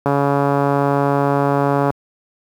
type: click train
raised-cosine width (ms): 1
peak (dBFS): -3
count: 261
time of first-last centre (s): 0.06-1.904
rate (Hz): 141
effects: high-pass 80 Hz 12 dB/octave + 7-bit